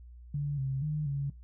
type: tone with pitch steps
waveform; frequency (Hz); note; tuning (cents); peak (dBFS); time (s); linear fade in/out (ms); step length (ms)
sine; 144.3 / 134.2 / 151.6 / 140.1; D3 / C3 / D#3 / C#3; -30 / +44 / -45 / +19; -29; 0.34-1.3; 5; 240
effects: noise-tail reverb RT60 0.2 s tail -20 dB re dry + added 60 Hz sine -47 dBFS peak until 1.43 s